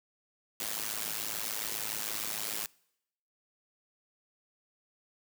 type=noise with amplitude modulation; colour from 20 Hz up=white; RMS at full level=-32 dBFS; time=0.6-2.66 s; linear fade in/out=2 ms; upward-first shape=sine; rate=107 Hz; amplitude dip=90%; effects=noise-tail reverb RT60 0.8 s tail -25 dB re dry + high-pass 100 Hz 12 dB/octave